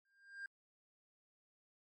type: tone with exponential growth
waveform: triangle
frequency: 1599 Hz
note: G6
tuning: 34 cents sharp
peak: -39 dBFS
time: 0.05-0.46 s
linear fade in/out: 2 ms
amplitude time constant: 88 ms
effects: tanh soft clip ceiling -36 dBFS + MP3 48 kbps